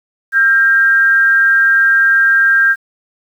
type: tone with amplitude modulation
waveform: sine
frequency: 1597 Hz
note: G6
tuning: 32 cents sharp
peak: -5 dBFS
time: 0.32-2.76 s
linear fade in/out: 50 ms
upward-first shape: sine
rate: 257 Hz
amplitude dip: 45%
effects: 7-bit